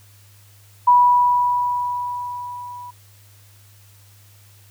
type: tone with level ramp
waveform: sine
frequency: 979 Hz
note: B5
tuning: 15 cents flat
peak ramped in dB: -8 to -33 dBFS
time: 0.87-2.91 s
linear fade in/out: 10 ms
effects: added 101 Hz sine -48 dBFS peak until 4.7 s + white hiss -53 dBFS RMS until 4.7 s